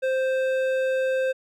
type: tone with hard clipping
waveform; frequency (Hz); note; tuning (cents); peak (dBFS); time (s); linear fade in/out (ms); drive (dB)
triangle; 523.3; C5; 0; -23; 0.02-1.33; 20; 14
effects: none

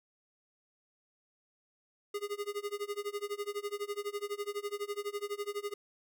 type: tone with tremolo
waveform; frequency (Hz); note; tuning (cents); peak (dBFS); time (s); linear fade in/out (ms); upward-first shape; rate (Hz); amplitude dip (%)
square; 409.9; G#4; -23; -33; 2.14-5.74; 5; sine; 12; 95
effects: none

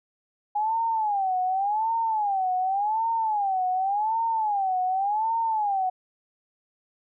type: tone with vibrato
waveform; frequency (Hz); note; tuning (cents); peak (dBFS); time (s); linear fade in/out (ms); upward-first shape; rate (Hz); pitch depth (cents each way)
sine; 820; G#5; -22; -22; 0.55-5.9; 10; sine; 0.88; 190
effects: none

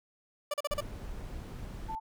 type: tone bursts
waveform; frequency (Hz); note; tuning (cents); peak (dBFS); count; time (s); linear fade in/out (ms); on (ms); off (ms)
30% pulse; 585; D5; -7; -27; 5; 0.51-0.807; 5; 29; 38
type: noise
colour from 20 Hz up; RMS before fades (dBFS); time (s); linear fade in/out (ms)
brown; -41; 0.71-1.95; 0
type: tone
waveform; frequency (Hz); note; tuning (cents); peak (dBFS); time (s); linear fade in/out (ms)
sine; 883; A5; +6; -35; 1.88-2; 20
effects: none

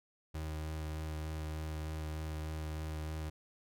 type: tone with vibrato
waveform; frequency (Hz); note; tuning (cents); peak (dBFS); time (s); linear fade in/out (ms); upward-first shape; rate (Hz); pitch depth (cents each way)
35% pulse; 77.9; D#2; +3; -36; 0.34-3.3; 10; sine; 3.3; 12
effects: none

